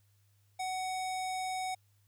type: tone with low-pass filter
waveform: square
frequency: 747 Hz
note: F#5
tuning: 16 cents sharp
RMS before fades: -36 dBFS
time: 0.59-1.75 s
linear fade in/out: 10 ms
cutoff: 9500 Hz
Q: 1.3
effects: added 101 Hz sine -66 dBFS peak until 2.07 s + white hiss -75 dBFS RMS until 2.07 s